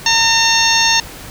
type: harmonic tone with a mistuned harmonic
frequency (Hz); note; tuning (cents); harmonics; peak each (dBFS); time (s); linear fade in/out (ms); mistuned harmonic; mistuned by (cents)
910; A#5; -42; 1 / 2 / 3 / 4 / 5 / 6 / 7; -18 / -18 / -18 / -18 / -18 / -18 / -18; 0.06-1; 2; 5; -79
effects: pink hiss -33 dBFS RMS until 1.3 s